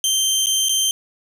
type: tone with dropouts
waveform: 20% pulse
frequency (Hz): 3136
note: G7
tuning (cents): 0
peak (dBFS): -11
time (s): 0.04-0.91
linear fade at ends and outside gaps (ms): 1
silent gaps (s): 0.46-0.468 / 0.686-0.693
effects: none